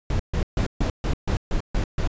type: noise bursts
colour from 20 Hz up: brown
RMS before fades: -22 dBFS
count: 9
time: 0.1-2.075 s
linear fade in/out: 2 ms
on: 95 ms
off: 140 ms
effects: resampled to 16000 Hz